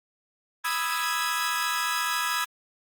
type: chord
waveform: sawtooth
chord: E major seventh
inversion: second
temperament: equal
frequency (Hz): 987.8 / 1244.5 / 1318.5 / 1661.2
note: B5 / D#6 / E6 / G#6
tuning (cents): 0 / 0 / 0 / 0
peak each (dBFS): -28 / -28 / -28 / -26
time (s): 0.64-2.45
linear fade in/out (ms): 10
effects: Opus 24 kbps